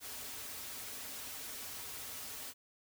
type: noise with comb filter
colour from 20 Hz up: white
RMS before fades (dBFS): -45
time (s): 0-2.54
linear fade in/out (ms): 50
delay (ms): 5.8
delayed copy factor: -0.55
effects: none